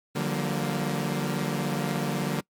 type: chord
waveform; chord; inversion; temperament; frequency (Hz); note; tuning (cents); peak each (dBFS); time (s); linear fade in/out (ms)
sawtooth; G minor seventh; second; equal with one note detuned; 146.83 / 174.61 / 191.08 / 233.1; D3 / F3 / G3 / Bb3; 0 / 0 / -44 / 0; -26 / -29 / -28 / -28; 0.15-2.41; 10
effects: noise-tail reverb RT60 0.1 s tail -23 dB re dry + MP3 96 kbps